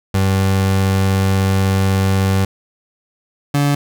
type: tone pair in turn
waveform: 30% pulse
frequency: 96.3 / 143.41 Hz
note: G2 / D3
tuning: -30 / -41 cents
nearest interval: perfect fifth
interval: 689 cents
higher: second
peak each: -10 dBFS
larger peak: neither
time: 0.14-2.45 / 3.54-3.75 s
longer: first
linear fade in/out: 5 ms
effects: none